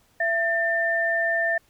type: tone pair together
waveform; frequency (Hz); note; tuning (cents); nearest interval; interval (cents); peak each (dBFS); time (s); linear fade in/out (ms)
sine; 670 / 1792.5; E5 / A6; +28 / +32; octave + perfect fourth; 1704; -25 / -22; 0.2-1.58; 5
effects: pink hiss -62 dBFS RMS until 1.69 s